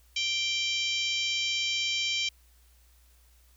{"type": "harmonic tone", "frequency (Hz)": 784, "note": "G5", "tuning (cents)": 0, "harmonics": [3, 4, 5, 6, 7, 8, 9], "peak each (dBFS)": [-32, -30, -36, -39, -37, -42, -43], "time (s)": [0.16, 2.29], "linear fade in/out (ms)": 5, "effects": ["added 60 Hz sine -58 dBFS peak until 3.56 s", "white hiss -65 dBFS RMS until 3.56 s"]}